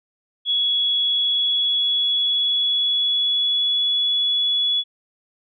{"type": "tone with pitch glide", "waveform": "sine", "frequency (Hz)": [3364, 3397], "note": ["G#7", "G#7"], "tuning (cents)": [22, 38], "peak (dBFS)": -17, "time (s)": [0.45, 4.84], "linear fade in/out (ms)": 50, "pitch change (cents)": 16, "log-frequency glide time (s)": [0.97, 3.92], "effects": []}